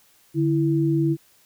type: tone pair together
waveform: sine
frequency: 146.82 / 329.6 Hz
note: D3 / E4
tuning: 0 / 0 cents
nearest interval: octave + major second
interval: 1400 cents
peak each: -21 / -20 dBFS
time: 0.34-1.17 s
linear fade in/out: 50 ms
effects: white hiss -58 dBFS RMS until 1.45 s